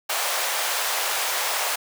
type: high-pass noise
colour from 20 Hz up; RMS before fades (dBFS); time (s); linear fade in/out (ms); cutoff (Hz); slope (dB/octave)
pink; -25; 0.09-1.76; 10; 620; 24
effects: none